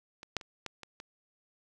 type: clicks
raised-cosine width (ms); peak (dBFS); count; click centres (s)
0.2; -28 / -13 / -29 / -20 / -27 / -27; 6; 0.231 / 0.367 / 0.412 / 0.663 / 0.833 / 1.001
effects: none